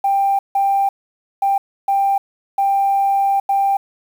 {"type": "tone bursts at uneven times", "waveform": "sine", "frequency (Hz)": 790, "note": "G5", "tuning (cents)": 13, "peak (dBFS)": -12, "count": 6, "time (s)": [[0.04, 0.39], [0.55, 0.89], [1.42, 1.58], [1.88, 2.18], [2.58, 3.4], [3.49, 3.77]], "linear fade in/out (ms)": 5, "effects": ["tanh soft clip ceiling -8 dBFS", "7-bit"]}